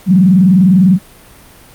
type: tone with vibrato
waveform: sine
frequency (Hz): 185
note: F#3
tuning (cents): 0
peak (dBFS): -4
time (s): 0.06-0.99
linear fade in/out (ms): 50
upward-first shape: square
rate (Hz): 20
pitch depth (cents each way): 130
effects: pink hiss -40 dBFS RMS until 1.74 s + Opus 48 kbps